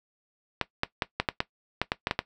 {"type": "clicks", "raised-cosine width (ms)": 0.3, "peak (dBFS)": -8, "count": 11, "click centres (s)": [0.613, 0.834, 1.022, 1.2, 1.288, 1.404, 1.816, 1.919, 2.071, 2.111, 2.191], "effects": ["noise-tail reverb RT60 0.1 s tail -17 dB re dry"]}